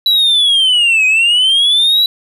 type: linear two-way sweep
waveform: sine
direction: down then up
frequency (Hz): 3951 to 2500 to 3951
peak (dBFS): -5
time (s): 0.06-2.06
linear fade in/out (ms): 2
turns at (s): 1.06
effects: tanh soft clip ceiling -7 dBFS